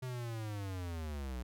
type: linear sweep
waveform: square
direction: down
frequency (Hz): 129.7 to 58.9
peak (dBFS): -39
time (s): 0.02-1.43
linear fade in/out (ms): 10
effects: none